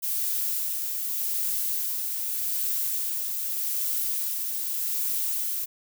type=noise with tremolo; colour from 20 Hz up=violet; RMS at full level=-27 dBFS; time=0.02-5.66 s; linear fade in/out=20 ms; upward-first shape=sine; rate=0.83 Hz; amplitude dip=30%; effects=none